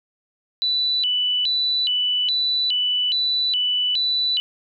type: tone with vibrato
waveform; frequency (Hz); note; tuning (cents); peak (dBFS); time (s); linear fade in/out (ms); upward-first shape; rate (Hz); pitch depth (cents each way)
sine; 3439; A7; -40; -18; 0.62-4.4; 0; square; 1.2; 250
effects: none